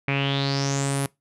sawtooth tone with low-pass filter sweep, 138.59 Hz, C#3, in tune, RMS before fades -24 dBFS, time 0.08-1.06 s, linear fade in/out 2 ms, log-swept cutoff 2300 to 11000 Hz, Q 7.1, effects noise-tail reverb RT60 0.2 s tail -23 dB re dry

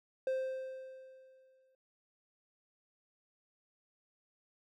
triangle tone with exponential decay, 523.3 Hz, C5, in tune, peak -28 dBFS, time 0.27-1.75 s, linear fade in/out 2 ms, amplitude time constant 320 ms, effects none

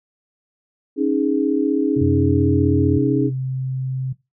sine chord, C# suspended second, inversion none, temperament equal with one note detuned, 275.4 / 311.1 / 415.3 Hz, C#4 / D#4 / G#4, -11 / 0 / 0 cents, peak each -19 / -20 / -22 dBFS, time 0.96-3.31 s, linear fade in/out 50 ms
sine tone, 130.81 Hz, C3, in tune, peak -21 dBFS, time 1.96-4.13 s, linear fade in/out 10 ms
sine tone with pitch glide, 92 to 91.26 Hz, F#2 to F#2, -9 to -23 cents, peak -19 dBFS, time 2.01-2.98 s, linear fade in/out 5 ms, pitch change -14 cents, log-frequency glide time 2.43-2.82 s
effects noise-tail reverb RT60 0.2 s tail -17 dB re dry

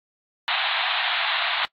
white band-pass noise, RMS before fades -24 dBFS, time 0.48-1.65 s, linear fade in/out 0 ms, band 660 to 4000 Hz, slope 96 dB/octave, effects noise-tail reverb RT60 0.1 s tail -23 dB re dry + AAC 48 kbps

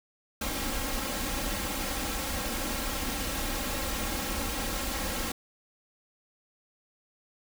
pink noise with comb filter, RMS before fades -32 dBFS, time 0.41-5.32 s, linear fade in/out 5 ms, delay 3.7 ms, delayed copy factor +0.75, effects none

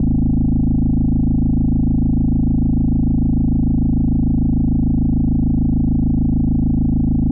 sine tone with frequency modulation, 146.83 Hz, D3, in tune, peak -11 dBFS, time 0-7.31 s, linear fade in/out 2 ms, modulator 26.7 Hz, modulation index 4.9, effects tanh soft clip ceiling -9 dBFS

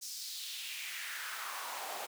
pink noise with high-pass filter sweep, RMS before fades -42 dBFS, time 0.01-2.07 s, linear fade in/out 20 ms, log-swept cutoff 5900 to 600 Hz, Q 2.6, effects none

